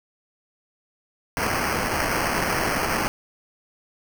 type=noise with sample-and-hold; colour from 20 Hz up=white; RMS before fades=-24 dBFS; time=1.37-3.08 s; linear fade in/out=0 ms; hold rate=3675 Hz; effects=none